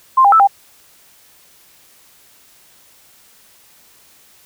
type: tone with pitch steps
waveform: sine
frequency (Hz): 1049 / 803 / 1317 / 796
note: C6 / G5 / E6 / G5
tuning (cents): +4 / +41 / -2 / +26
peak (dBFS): -6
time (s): 0.17-0.474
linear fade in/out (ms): 10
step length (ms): 76
effects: white hiss -49 dBFS RMS until 4.45 s